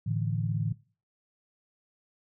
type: chord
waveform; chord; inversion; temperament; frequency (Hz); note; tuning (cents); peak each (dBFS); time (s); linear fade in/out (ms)
sine; A suspended fourth; none; equal; 110 / 146.83 / 164.81; A2 / D3 / E3; 0 / 0 / 0; -29 / -32 / -33; 0.06-0.73; 10
effects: noise-tail reverb RT60 0.4 s tail -21 dB re dry